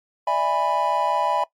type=chord; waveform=triangle; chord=E dominant seventh; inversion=third; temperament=just; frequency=593.3 / 659.3 / 824.1 / 988.9 Hz; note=D5 / E5 / G#5 / B5; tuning=+18 / 0 / -14 / +2 cents; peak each=-25 / -24 / -22 / -21 dBFS; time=0.27-1.44 s; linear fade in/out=5 ms; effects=noise-tail reverb RT60 0.1 s tail -19 dB re dry + MP3 96 kbps